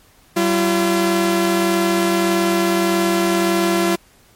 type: tone pair together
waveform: sawtooth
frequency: 190.82 / 340 Hz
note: G3 / F4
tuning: -46 / -46 cents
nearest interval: minor seventh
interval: 1000 cents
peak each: -16 / -12 dBFS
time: 0.36-3.96 s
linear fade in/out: 10 ms
effects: pink hiss -52 dBFS RMS until 4.35 s + MP3 64 kbps